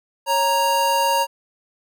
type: tone pair together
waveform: square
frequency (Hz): 551.6 / 935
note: C#5 / A#5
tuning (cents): -9 / +5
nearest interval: major sixth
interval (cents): 914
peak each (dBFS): -24 / -18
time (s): 0.26-1.27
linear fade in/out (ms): 50
effects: none